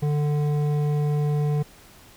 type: tone with hard clipping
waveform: sine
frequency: 147.9 Hz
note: D3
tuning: 13 cents sharp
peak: -22 dBFS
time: 0.02-1.63 s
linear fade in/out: 10 ms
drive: 10 dB
effects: pink hiss -50 dBFS RMS until 2.16 s